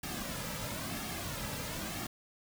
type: noise with flanger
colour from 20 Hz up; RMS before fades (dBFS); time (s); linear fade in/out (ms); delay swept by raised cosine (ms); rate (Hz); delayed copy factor
pink; -39; 0.03-2.07; 5; 2 to 2.79; 1; -0.6
effects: none